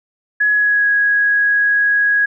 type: tone with pitch glide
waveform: sine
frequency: 1685 to 1658.9 Hz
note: G#6 to G#6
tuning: +25 to -2 cents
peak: -11 dBFS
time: 0.4-2.26 s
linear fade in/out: 10 ms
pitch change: -27 cents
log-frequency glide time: 0.52-0.88 s
effects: none